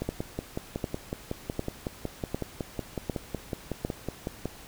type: two click trains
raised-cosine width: 2 ms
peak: -15 / -17 dBFS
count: 6 / 25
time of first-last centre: 0.09-3.849 / 0.02-4.456 s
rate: 1.33 / 5.41 Hz
effects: pink hiss -48 dBFS RMS until 4.67 s